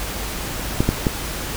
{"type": "clicks", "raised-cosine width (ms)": 3, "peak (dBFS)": -3, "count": 3, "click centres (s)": [0.805, 0.89, 1.068], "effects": ["added 50 Hz sine -32 dBFS peak until 1.56 s", "pink hiss -28 dBFS RMS until 1.56 s"]}